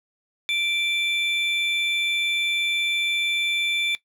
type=tone pair together; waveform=triangle; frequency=2349 / 3514 Hz; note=D7 / A7; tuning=0 / -3 cents; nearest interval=perfect fifth; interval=697 cents; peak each=-23 dBFS; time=0.49-3.95 s; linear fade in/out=0 ms; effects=noise-tail reverb RT60 0.1 s tail -17 dB re dry